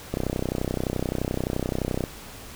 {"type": "click train", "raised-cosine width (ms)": 2, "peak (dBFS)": -12, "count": 61, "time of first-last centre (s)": [0.14, 2.039], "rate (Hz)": 31.6, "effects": ["pink hiss -42 dBFS RMS until 2.55 s"]}